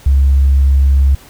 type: tone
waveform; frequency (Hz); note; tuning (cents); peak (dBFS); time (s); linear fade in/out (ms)
sine; 68.4; C#2; -23; -5; 0.06-1.15; 5
effects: tanh soft clip ceiling -3 dBFS + pink hiss -41 dBFS RMS until 1.29 s